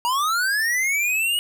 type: linear sweep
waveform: square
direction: up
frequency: 932.3 to 2917 Hz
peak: -20 dBFS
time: 0.05-1.39 s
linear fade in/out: 0 ms
effects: none